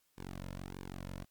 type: tone with flanger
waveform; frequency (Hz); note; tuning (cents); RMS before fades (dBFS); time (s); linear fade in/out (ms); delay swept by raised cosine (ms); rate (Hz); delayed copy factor
sawtooth; 46.09; F#1; -6; -45; 0.17-1.25; 20; 1.5 to 2.6; 1.6; -0.95
effects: white hiss -75 dBFS RMS until 1.3 s + Opus 48 kbps